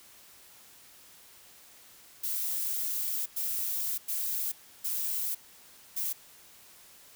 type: noise bursts at uneven times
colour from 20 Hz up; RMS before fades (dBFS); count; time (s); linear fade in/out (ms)
violet; -32; 5; 2.23-3.26 / 3.36-3.98 / 4.08-4.52 / 4.84-5.35 / 5.96-6.13; 10
effects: white hiss -55 dBFS RMS until 7.15 s